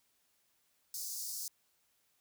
pink high-pass noise, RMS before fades -41 dBFS, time 0.94-1.48 s, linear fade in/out 2 ms, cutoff 4800 Hz, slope 48 dB/octave, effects white hiss -75 dBFS RMS until 2.2 s

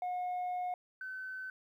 sine tone pair in turn, 723 / 1522.3 Hz, F#5 / F#6, -40 / +49 cents, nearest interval octave + minor second, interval 1289 cents, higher second, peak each -31 / -39 dBFS, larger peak first, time 0.02-0.74 / 1.01-1.5 s, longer first, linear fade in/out 2 ms, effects tanh soft clip ceiling -33 dBFS + 12-bit

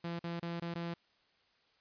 sawtooth tone with dropouts, 170 Hz, F3, 46 cents flat, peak -33 dBFS, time 0.04-0.94 s, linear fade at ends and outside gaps 5 ms, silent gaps 0.192-0.239 / 0.397-0.426 / 0.599-0.619 / 0.741-0.754 s, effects white hiss -71 dBFS RMS until 1.8 s + resampled to 11025 Hz

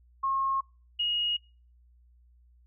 sine tone pair in turn, 1080 / 2878 Hz, C#6 / F#7, -45 / -49 cents, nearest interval octave + perfect fourth, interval 1696 cents, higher second, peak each -25 / -25 dBFS, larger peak neither, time 0.23-0.61 / 0.99-1.37 s, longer neither, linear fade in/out 10 ms, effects noise-tail reverb RT60 0.4 s tail -26 dB re dry + added 60 Hz sine -57 dBFS peak until 2.66 s

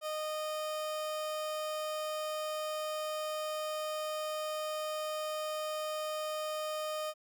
30% pulse tone, 616 Hz, D#5, 17 cents flat, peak -32 dBFS, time 0.01-7.14 s, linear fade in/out 50 ms, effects none

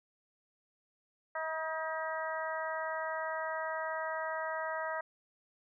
harmonic tone with a mistuned harmonic, 319.1 Hz, D#4, 44 cents sharp, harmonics 2 / 3 / 4 / 5 / 6, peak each -38 / -40 / -41 / -42 / -43 dBFS, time 1.35-5.01 s, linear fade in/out 5 ms, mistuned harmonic 4, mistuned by -18 cents, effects none

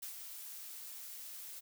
blue noise with ADSR envelope, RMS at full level -43 dBFS, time 0.02-1.61 s, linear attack 10 ms, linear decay 100 ms, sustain -5 dB, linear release 25 ms, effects none

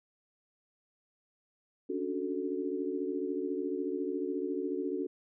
sine chord, D major seventh, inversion third, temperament equal with one note detuned, 279.6 / 293.7 / 370 / 440 Hz, C#4 / D4 / F#4 / A4, +15 / 0 / 0 / 0 cents, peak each -37 / -39 / -35 / -38 dBFS, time 1.89-5.07 s, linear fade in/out 10 ms, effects none

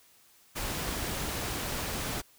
pink noise, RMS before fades -34 dBFS, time 0.55-2.22 s, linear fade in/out 20 ms, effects white hiss -61 dBFS RMS until 2.38 s

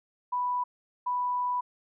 sine tone bursts at uneven times, 987.8 Hz, B5, in tune, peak -26 dBFS, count 2, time 0.32-0.64 / 1.06-1.61 s, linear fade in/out 10 ms, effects none

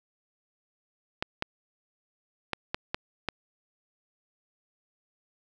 clicks, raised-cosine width 0.3 ms, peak -12 dBFS, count 6, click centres 1.225 / 1.424 / 2.533 / 2.745 / 2.945 / 3.287 s, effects none

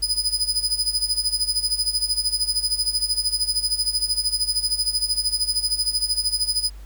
35% pulse tone with tremolo, 4978 Hz, D#8, in tune, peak -16 dBFS, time 0.02-6.7 s, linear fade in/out 10 ms, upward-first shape sine, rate 13 Hz, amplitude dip 80%, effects added 50 Hz sine -36 dBFS peak until 6.85 s + pink hiss -53 dBFS RMS until 6.85 s

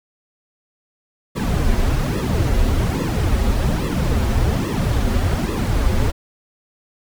brown noise with flanger, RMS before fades -18 dBFS, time 1.35-6.12 s, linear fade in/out 20 ms, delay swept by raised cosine 1.3 to 6.8 ms, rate 1.2 Hz, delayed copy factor -0.9, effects none

